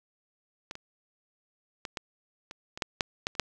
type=clicks; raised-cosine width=0.2 ms; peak=-20 / -24 / -18 / -16 / -24 / -22 / -10 / -8 / -11 / -30 / -6 dBFS; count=11; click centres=0.711 / 0.754 / 1.852 / 1.972 / 2.511 / 2.775 / 2.822 / 3.008 / 3.269 / 3.352 / 3.397 s; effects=none